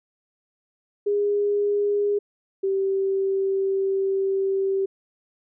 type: tone pair in turn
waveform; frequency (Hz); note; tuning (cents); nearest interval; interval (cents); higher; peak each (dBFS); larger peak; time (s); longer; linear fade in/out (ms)
sine; 409.2 / 388; G#4 / G4; -26 / -18; minor second; 92; first; -19 / -20; first; 1.06-2.19 / 2.63-4.86; second; 10
effects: none